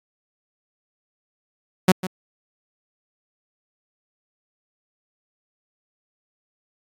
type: tone with echo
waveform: sawtooth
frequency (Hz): 185.2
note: F#3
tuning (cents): +2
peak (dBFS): -7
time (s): 1.88-1.92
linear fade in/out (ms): 5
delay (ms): 150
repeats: 1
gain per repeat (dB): -14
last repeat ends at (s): 2.07
effects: AAC 64 kbps